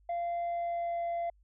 sine tone with pitch glide, 690 to 685.2 Hz, F5 to F5, -21 to -33 cents, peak -28 dBFS, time 0.09-1.3 s, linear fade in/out 5 ms, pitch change -12 cents, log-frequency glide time 0.43-1.03 s, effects tanh soft clip ceiling -30 dBFS + added 50 Hz sine -61 dBFS peak until 1.43 s

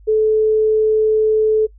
sine tone, 433.9 Hz, A4, 24 cents flat, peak -11 dBFS, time 0.07-1.67 s, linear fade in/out 20 ms, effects noise-tail reverb RT60 0.1 s tail -24 dB re dry + added 50 Hz sine -41 dBFS peak until 1.78 s

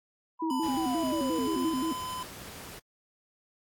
sine linear sweep, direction down, 1000 to 298.1 Hz, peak -33 dBFS, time 0.39-1.71 s, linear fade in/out 20 ms
sine tone with vibrato, 290 Hz, D4, 22 cents flat, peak -28 dBFS, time 0.42-1.93 s, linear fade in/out 5 ms, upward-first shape square, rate 5.7 Hz, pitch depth 190 cents each way
square tone with pitch glide, 994 to 1014.3 Hz, B5 to B5, +11 to +46 cents, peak -35 dBFS, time 0.5-2.23 s, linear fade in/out 2 ms, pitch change +35 cents, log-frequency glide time 1.15-1.69 s
pink noise, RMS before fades -44 dBFS, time 0.62-2.8 s, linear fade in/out 20 ms
effects high-pass 60 Hz 12 dB/octave + AAC 64 kbps

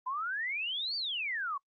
sine exponential two-way sweep, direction up then down, 987.8 to 4711 to 1077 Hz, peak -32 dBFS, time 0.06-1.58 s, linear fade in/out 10 ms, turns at 0.96 s, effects noise-tail reverb RT60 0.1 s tail -26 dB re dry + Opus 32 kbps

